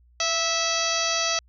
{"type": "harmonic tone with a mistuned harmonic", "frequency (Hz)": 654, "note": "E5", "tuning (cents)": -14, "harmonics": [1, 2, 3, 4, 5, 6, 7, 8, 9, 10], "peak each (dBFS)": [-30, -30, -33, -31, -32, -32, -30, -34, -29, -39], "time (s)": [0.2, 1.39], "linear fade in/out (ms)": 2, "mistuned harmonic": 1, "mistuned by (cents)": 38, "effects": ["added 60 Hz sine -54 dBFS peak until 1.48 s"]}